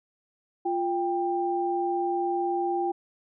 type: tone pair together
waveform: sine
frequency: 349.2 / 791.2 Hz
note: F4 / G5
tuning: 0 / +16 cents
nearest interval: octave + major second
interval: 1416 cents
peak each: -27 dBFS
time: 0.65-2.92 s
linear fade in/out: 10 ms
effects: none